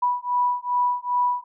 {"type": "beating tone pair", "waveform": "sine", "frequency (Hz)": [981, 983.5], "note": ["B5", "B5"], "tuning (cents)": [-12, -7], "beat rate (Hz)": 2.5, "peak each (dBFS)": -23, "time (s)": [0.02, 1.44], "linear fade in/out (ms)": 10, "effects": []}